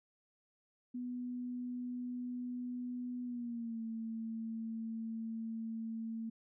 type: tone with pitch glide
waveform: sine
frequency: 246.9 to 225.1 Hz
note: B3 to A3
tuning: 0 to +40 cents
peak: -38 dBFS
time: 0.94-6.3 s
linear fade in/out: 10 ms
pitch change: -160 cents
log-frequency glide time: 3.23-3.81 s
effects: none